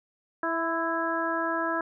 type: harmonic tone with a mistuned harmonic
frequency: 329.6 Hz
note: E4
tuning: in tune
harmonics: 1 / 2 / 3 / 4 / 5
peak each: -32 / -32 / -32 / -32 / -32 dBFS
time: 0.43-1.81 s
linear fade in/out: 2 ms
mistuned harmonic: 3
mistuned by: +24 cents
effects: none